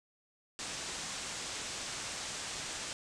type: low-pass noise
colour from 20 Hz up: white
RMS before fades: -41 dBFS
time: 0.59-2.93 s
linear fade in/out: 0 ms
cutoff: 8400 Hz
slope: 48 dB/octave
effects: none